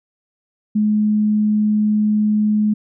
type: tone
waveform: sine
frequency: 211.8 Hz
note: G#3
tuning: 34 cents sharp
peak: -13 dBFS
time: 0.75-2.74 s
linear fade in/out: 10 ms
effects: none